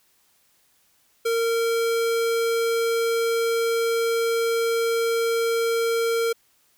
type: tone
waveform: square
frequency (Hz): 460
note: A#4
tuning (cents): -23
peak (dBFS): -21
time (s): 1.25-6.33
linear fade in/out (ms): 10
effects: white hiss -63 dBFS RMS until 6.77 s